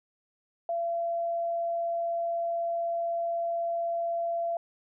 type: tone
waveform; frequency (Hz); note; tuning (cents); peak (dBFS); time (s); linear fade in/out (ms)
sine; 679; F5; -49; -27; 0.69-4.57; 2
effects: none